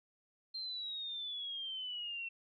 sine exponential sweep, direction down, 4186 to 2697 Hz, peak -39 dBFS, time 0.54-2.29 s, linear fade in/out 10 ms, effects none

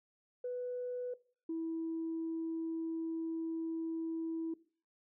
sine tone pair in turn, 495 / 326.6 Hz, B4 / E4, +4 / -16 cents, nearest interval perfect fifth, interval 720 cents, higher first, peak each -35 / -34 dBFS, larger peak second, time 0.44-1.14 / 1.49-4.54 s, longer second, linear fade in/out 5 ms, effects noise-tail reverb RT60 0.4 s tail -19 dB re dry + tanh soft clip ceiling -31 dBFS

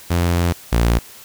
sawtooth tone pair in turn, 86.6 / 58.02 Hz, F2 / A#1, -14 / -7 cents, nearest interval perfect fifth, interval 693 cents, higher first, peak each -11 / -9 dBFS, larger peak second, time 0.1-0.53 / 0.72-0.99 s, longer first, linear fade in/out 10 ms, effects white hiss -41 dBFS RMS until 1.24 s

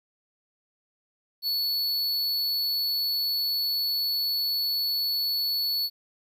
square tone, 4424 Hz, C#8, 4 cents flat, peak -25 dBFS, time 1.42-5.9 s, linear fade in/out 50 ms, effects 10-bit

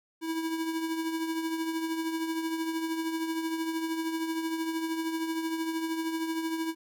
square tone with tremolo, 324.9 Hz, E4, 25 cents flat, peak -28 dBFS, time 0.21-6.75 s, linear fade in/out 50 ms, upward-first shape triangle, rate 13 Hz, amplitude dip 55%, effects none

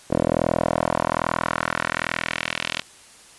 10% pulse tone with band-pass filter sweep, 41.2 Hz, E1, in tune, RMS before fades -24 dBFS, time 0.1-2.82 s, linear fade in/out 10 ms, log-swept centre 450 to 3200 Hz, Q 1.7, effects white hiss -48 dBFS RMS until 3.38 s + resampled to 24000 Hz

